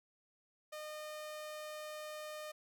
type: tone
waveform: sawtooth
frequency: 610 Hz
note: D#5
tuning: 34 cents flat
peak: -40 dBFS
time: 0.72-2.52 s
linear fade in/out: 10 ms
effects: none